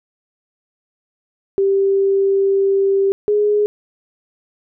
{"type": "tone pair in turn", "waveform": "sine", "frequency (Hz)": [392, 416.2], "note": ["G4", "G#4"], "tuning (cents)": [0, 4], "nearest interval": "minor second", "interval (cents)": 104, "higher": "second", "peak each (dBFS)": -12, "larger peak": "neither", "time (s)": [[1.58, 3.12], [3.28, 3.66]], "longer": "first", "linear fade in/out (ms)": 0, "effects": []}